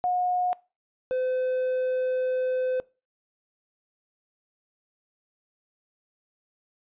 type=tone pair in turn; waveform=sine / triangle; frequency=723 / 511.2 Hz; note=F#5 / C5; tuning=-40 / -40 cents; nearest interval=tritone; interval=600 cents; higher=first; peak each=-22 dBFS; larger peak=neither; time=0.04-0.53 / 1.11-2.8 s; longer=second; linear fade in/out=0 ms; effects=noise-tail reverb RT60 0.3 s tail -22 dB re dry + resampled to 8000 Hz